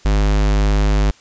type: tone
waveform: square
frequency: 51 Hz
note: G#1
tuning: 31 cents flat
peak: -13 dBFS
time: 0.05-1.11 s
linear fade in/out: 5 ms
effects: white hiss -48 dBFS RMS until 1.2 s + resampled to 16000 Hz